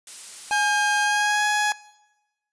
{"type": "noise", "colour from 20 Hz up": "blue", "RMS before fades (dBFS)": -36, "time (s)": [0.07, 1.05], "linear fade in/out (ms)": 2}
{"type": "tone with pitch glide", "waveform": "40% pulse", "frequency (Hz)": [1609, 1678.3], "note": ["G6", "G#6"], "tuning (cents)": [45, 18], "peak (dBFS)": -21, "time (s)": [0.51, 1.73], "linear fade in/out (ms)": 20, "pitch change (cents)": 73, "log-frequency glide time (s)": [1.03, 1.45]}
{"type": "tone", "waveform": "square", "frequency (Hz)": 837, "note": "G#5", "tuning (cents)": 13, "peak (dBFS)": -23, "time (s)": [0.51, 1.72], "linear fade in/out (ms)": 0}
{"effects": ["noise-tail reverb RT60 1.0 s tail -21 dB re dry", "resampled to 22050 Hz"]}